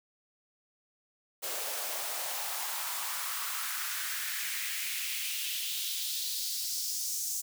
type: noise with high-pass filter sweep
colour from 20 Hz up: white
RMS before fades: -35 dBFS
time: 1.42-7.42 s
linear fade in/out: 20 ms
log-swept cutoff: 490 to 6600 Hz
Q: 2.4
effects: none